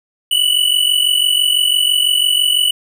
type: tone pair together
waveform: square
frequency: 2941 / 2987 Hz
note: F#7 / F#7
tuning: -11 / +16 cents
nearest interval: unison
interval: 27 cents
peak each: -15 dBFS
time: 0.31-2.71 s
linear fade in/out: 5 ms
effects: none